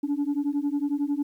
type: beating tone pair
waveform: sine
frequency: 282 / 293 Hz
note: C#4 / D4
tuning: +30 / -4 cents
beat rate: 11 Hz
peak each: -25 dBFS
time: 0.03-1.23 s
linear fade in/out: 10 ms
effects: tanh soft clip ceiling -20 dBFS + 10-bit